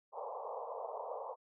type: band-pass noise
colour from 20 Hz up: pink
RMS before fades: -43 dBFS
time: 0.12-1.36 s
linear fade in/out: 50 ms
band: 450 to 1100 Hz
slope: 96 dB/octave
effects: none